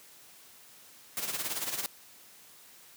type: noise with tremolo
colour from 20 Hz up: white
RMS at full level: -32 dBFS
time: 1.17-1.86 s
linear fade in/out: 0 ms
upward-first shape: sine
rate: 18 Hz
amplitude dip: 65%
effects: white hiss -55 dBFS RMS until 2.96 s + high-pass 100 Hz 12 dB/octave